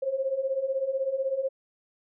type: beating tone pair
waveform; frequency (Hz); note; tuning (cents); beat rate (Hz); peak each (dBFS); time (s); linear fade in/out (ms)
sine; 523 / 539; C5 / C#5; -1 / -49; 16; -31 / -27; 0.02-1.49; 10
effects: none